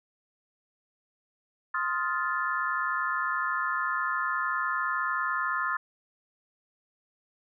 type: chord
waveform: sine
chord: F dominant seventh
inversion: second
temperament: just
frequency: 1047.7 / 1257.2 / 1396.9 / 1746.1 Hz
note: C6 / Eb6 / F6 / A6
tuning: +2 / +18 / 0 / -14 cents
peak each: -32 dBFS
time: 1.74-5.77 s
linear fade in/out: 5 ms
effects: none